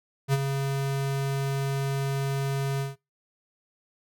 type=tone with ADSR envelope; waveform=square; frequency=137.4 Hz; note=C#3; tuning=15 cents flat; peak=-19 dBFS; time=0.28-2.96 s; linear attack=53 ms; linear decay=34 ms; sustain=-7 dB; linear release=160 ms; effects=noise-tail reverb RT60 0.2 s tail -20 dB re dry